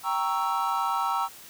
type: chord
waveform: triangle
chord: G diminished seventh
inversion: none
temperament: equal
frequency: 784 / 932.3 / 1108.7 / 1318.5 Hz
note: G5 / Bb5 / Db6 / Fb6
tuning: 0 / 0 / 0 / 0 cents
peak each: -29 / -27 / -30 / -27 dBFS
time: 0.03-1.29 s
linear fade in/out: 50 ms
effects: white hiss -47 dBFS RMS until 1.49 s